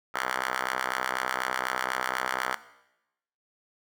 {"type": "ring-modulated tone", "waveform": "5% pulse", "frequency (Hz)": 64.1, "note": "C2", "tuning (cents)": -35, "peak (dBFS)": -14, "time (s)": [0.14, 2.55], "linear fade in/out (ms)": 5, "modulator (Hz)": 1310, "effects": ["noise-tail reverb RT60 0.9 s tail -17 dB re dry"]}